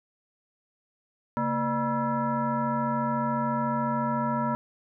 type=tone with frequency modulation; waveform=sine; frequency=599 Hz; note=D5; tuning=34 cents sharp; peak=-24 dBFS; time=1.37-4.55 s; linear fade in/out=0 ms; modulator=368 Hz; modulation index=1.8; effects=none